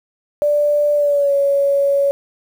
sine tone with pitch glide, 587.3 to 560.1 Hz, D5 to C#5, 0 to +18 cents, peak -12 dBFS, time 0.42-2.11 s, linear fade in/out 0 ms, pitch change -82 cents, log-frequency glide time 0.95-1.33 s, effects 7-bit

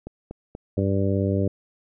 click train, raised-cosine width 2 ms, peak -21 dBFS, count 4, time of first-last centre 0.07-0.791 s, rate 4.16 Hz
harmonic tone, 98 Hz, G2, in tune, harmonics 1 / 2 / 3 / 4 / 5 / 6, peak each -23 / -26 / -28 / -29 / -30 / -31 dBFS, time 0.77-1.48 s, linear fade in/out 5 ms
effects none

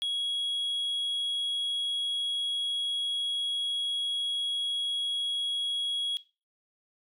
sine tone, 3322 Hz, G#7, in tune, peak -25 dBFS, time 0.02-6.17 s, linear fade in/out 0 ms, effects noise-tail reverb RT60 0.3 s tail -18 dB re dry + tanh soft clip ceiling -27 dBFS

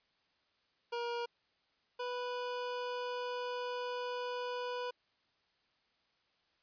25% pulse tone pair in turn, 474.1 / 493.2 Hz, A#4 / B4, +29 / -2 cents, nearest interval minor second, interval 69 cents, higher second, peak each -32 / -33 dBFS, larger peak first, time 0.92-1.26 / 1.99-4.91 s, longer second, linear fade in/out 10 ms, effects white hiss -75 dBFS RMS until 6.62 s + resampled to 11025 Hz

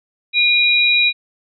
sine tone pair together, 2430 / 3857 Hz, D#7 / B7, -42 / -42 cents, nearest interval minor sixth, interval 800 cents, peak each -13 / -15 dBFS, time 0.33-1.13 s, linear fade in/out 50 ms, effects none

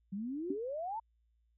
sine exponential sweep, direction up, 186.5 to 932.3 Hz, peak -36 dBFS, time 0.12-1 s, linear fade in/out 10 ms
sine tone with exponential decay, 284.4 Hz, C#4, 45 cents sharp, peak -29 dBFS, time 0.5-0.59 s, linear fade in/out 5 ms, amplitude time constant 19 ms
effects added 57 Hz sine -70 dBFS peak until 1.57 s

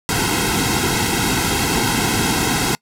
pink noise with comb filter, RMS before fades -18 dBFS, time 0.09-2.75 s, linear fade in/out 0 ms, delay 1.7 ms, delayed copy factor -1, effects noise-tail reverb RT60 0.1 s tail -26 dB re dry + low-pass 12000 Hz 12 dB/octave

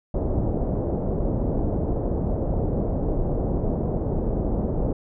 pink low-pass noise, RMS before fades -24 dBFS, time 0.14-4.93 s, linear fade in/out 5 ms, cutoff 630 Hz, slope 24 dB/octave, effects none

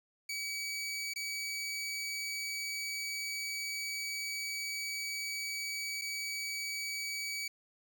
20% pulse tone with dropouts, 2279 Hz, C#7, 47 cents sharp, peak -31 dBFS, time 0.29-7.48 s, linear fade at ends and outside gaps 5 ms, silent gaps 1.137-1.159 / 6.014-6.018 s, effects none

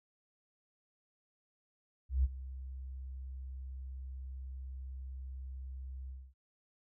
sine tone with ADSR envelope, 65.41 Hz, C2, in tune, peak -24 dBFS, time 2.09-6.34 s, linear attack 150 ms, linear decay 32 ms, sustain -17 dB, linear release 250 ms, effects none

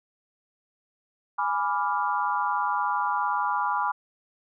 sine chord, G# diminished seventh, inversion none, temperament equal, 830.6 / 987.8 / 1174.7 / 1396.9 Hz, G#5 / B5 / D6 / F6, 0 / 0 / 0 / 0 cents, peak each -29 / -27 / -29 / -32 dBFS, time 1.38-3.92 s, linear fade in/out 10 ms, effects none

